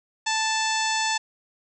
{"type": "harmonic tone with a mistuned harmonic", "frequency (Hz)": 880, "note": "A5", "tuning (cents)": 0, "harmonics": [1, 2, 3, 4, 5, 6, 7, 8, 9], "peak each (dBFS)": [-26, -29, -31, -32, -33, -34, -34, -35, -36], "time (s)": [0.26, 1.18], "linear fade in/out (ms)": 10, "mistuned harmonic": 9, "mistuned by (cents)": -29, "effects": []}